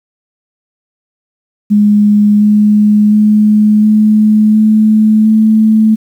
sine tone with pitch steps, 207.7 / 209.7 / 211.8 / 213.9 / 216 / 218.2 Hz, G#3 / G#3 / G#3 / A3 / A3 / A3, 0 / +17 / +34 / -49 / -32 / -14 cents, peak -4 dBFS, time 1.7-5.96 s, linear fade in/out 20 ms, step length 710 ms, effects 7-bit

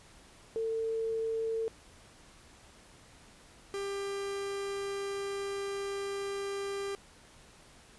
sine / 45% pulse tone pair in turn, 449 / 397.1 Hz, A4 / G4, +35 / +22 cents, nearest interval major second, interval 213 cents, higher first, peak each -30 / -34 dBFS, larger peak first, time 0.56-1.68 / 3.74-6.95 s, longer second, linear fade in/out 0 ms, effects pink hiss -57 dBFS RMS until 7.98 s + resampled to 24000 Hz

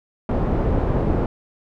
pink low-pass noise, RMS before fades -20 dBFS, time 0.29-1.26 s, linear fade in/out 2 ms, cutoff 620 Hz, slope 12 dB/octave, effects none

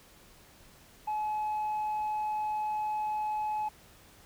sine tone with tanh clipping, 852 Hz, G#5, 44 cents sharp, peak -30 dBFS, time 1.07-3.69 s, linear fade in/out 10 ms, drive 1 dB, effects pink hiss -57 dBFS RMS until 4.25 s

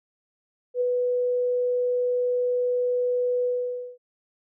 sine tone with ADSR envelope, 493.9 Hz, B4, in tune, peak -19 dBFS, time 0.74-3.98 s, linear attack 71 ms, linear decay 7 ms, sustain -2 dB, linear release 530 ms, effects none

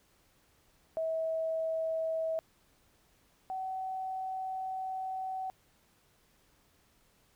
sine tone pair in turn, 646 / 756.3 Hz, E5 / F#5, -35 / +38 cents, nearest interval minor third, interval 273 cents, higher second, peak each -30 / -34 dBFS, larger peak first, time 0.97-2.39 / 3.5-5.5 s, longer second, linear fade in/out 0 ms, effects pink hiss -68 dBFS RMS until 7.35 s

